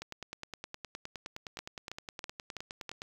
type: two click trains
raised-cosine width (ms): 0.2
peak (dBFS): -22 / -23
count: 5 / 30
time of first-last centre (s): 1.59-2.893 / 0.02-3.019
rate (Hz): 3.07 / 9.67
effects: high-pass 60 Hz 12 dB/octave + 8-bit